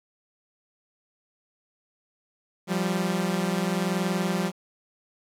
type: tone pair together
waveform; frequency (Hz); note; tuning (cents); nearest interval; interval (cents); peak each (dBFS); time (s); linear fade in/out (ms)
sawtooth; 174.61 / 195.41; F3 / G3; 0 / -5; major second; 195; -23; 2.67-4.52; 50
effects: low-pass 12000 Hz 12 dB/octave + 9-bit